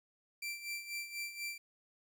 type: tone with tremolo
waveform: sawtooth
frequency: 2349 Hz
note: D7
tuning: in tune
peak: -34 dBFS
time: 0.42-1.58 s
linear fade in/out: 5 ms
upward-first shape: sine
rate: 4.1 Hz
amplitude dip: 70%
effects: 12-bit